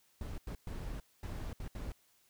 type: noise bursts at uneven times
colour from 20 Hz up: brown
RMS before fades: -41 dBFS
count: 6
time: 0.21-0.38 / 0.47-0.55 / 0.67-1 / 1.23-1.53 / 1.6-1.68 / 1.75-1.92 s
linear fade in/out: 2 ms
effects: white hiss -70 dBFS RMS until 2.29 s